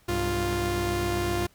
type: tone cluster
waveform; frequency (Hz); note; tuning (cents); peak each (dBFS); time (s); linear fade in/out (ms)
sawtooth; 63.6 / 99.3 / 349.7; C2 / G2 / F4; -48 / +23 / +2; -29 / -27 / -23; 0.08-1.47; 10
effects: pink hiss -61 dBFS RMS until 1.54 s